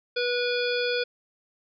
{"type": "harmonic tone", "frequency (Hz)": 488.1, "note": "B4", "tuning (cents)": -20, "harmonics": [1, 3, 5, 7, 9, 10], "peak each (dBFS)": [-26, -31, -33, -34, -36, -36], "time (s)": [0.16, 1.04], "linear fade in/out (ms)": 10, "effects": []}